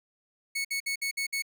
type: tone bursts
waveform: sawtooth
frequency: 2209 Hz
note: C#7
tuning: 7 cents flat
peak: -25 dBFS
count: 6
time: 0.55-1.423 s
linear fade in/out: 10 ms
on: 98 ms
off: 57 ms
effects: none